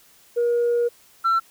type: tone pair in turn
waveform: sine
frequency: 476.1 / 1346.6 Hz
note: A#4 / E6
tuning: +37 / +36 cents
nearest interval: octave + tritone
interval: 1799 cents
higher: second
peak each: -16 / -14 dBFS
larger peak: second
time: 0.36-0.89 / 1.24-1.4 s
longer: first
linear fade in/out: 20 ms
effects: tanh soft clip ceiling -15 dBFS + white hiss -54 dBFS RMS until 1.5 s